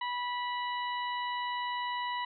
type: harmonic tone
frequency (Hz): 980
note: B5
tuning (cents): -14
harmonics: 1 / 2 / 3 / 4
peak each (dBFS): -33 / -39 / -43 / -45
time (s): 0.01-2.25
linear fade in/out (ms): 5
effects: none